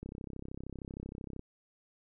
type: click train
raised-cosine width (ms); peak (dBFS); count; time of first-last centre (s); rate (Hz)
3; -29; 46; 0.03-1.394; 33
effects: none